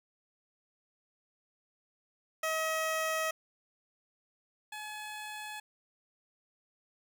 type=tone pair in turn; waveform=15% pulse; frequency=637 / 850.3 Hz; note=D#5 / G#5; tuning=+41 / +41 cents; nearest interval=perfect fourth; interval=500 cents; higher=second; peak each=-24 / -34 dBFS; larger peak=first; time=2.43-3.31 / 4.72-5.6 s; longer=neither; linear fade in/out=5 ms; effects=none